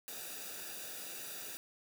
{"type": "noise with comb filter", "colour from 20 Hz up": "white", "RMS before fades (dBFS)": -45, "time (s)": [0.08, 1.57], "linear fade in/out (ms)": 0, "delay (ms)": 0.94, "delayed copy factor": -0.7, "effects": []}